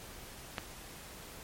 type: click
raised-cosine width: 0.3 ms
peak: -18 dBFS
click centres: 0.582 s
effects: pink hiss -49 dBFS RMS until 1.43 s + MP3 64 kbps